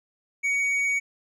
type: tone with tanh clipping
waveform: triangle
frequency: 2246 Hz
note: C#7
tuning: 22 cents sharp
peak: -23 dBFS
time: 0.43-1 s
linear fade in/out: 20 ms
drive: 10 dB
effects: none